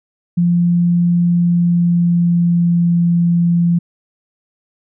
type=tone with pitch glide; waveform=sine; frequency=173.5 to 171.61 Hz; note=F3 to F3; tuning=-11 to -30 cents; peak=-10 dBFS; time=0.37-3.79 s; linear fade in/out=10 ms; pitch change=-19 cents; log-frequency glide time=1.28-3.02 s; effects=none